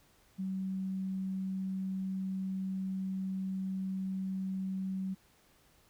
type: tone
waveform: sine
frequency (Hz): 190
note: F#3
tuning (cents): +46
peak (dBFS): -33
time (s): 0.38-5.15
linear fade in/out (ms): 20
effects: pink hiss -66 dBFS RMS until 5.89 s